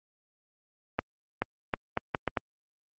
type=accelerating click train; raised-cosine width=0.5 ms; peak=-11 dBFS; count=7; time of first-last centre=0.99-2.372 s; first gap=430 ms; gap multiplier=0.74; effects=high-pass 60 Hz 12 dB/octave + Opus 32 kbps